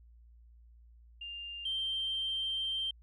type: tone pair in turn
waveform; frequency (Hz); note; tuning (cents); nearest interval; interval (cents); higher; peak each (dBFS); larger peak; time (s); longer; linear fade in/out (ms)
sine; 2800 / 3143; F7 / G7; +4 / +4; major second; 200; second; -40 / -31; second; 1.21-1.65 / 1.65-2.91; second; 5
effects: tanh soft clip ceiling -27 dBFS + added 58 Hz sine -55 dBFS peak until 3.02 s